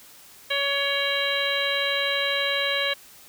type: harmonic tone with a mistuned harmonic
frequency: 561 Hz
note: C#5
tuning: 21 cents sharp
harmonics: 1 / 2 / 3 / 4 / 5 / 6 / 7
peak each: -29 / -34 / -29 / -29 / -31 / -30 / -29 dBFS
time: 0.5-2.94 s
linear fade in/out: 10 ms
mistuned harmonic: 6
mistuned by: -89 cents
effects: white hiss -49 dBFS RMS until 3.28 s